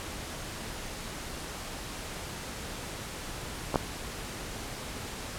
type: clicks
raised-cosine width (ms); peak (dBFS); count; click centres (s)
1; -14 / -9; 2; 3.743 / 3.758
effects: pink hiss -39 dBFS RMS until 5.38 s + low-pass 11000 Hz 12 dB/octave